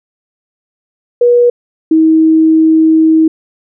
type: tone pair in turn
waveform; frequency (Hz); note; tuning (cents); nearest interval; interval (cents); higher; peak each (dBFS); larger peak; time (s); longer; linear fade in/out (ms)
sine; 483.1 / 318.9; B4 / D#4; -38 / +43; perfect fifth; 719; first; -4; neither; 1.21-1.5 / 1.91-3.28; second; 5
effects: none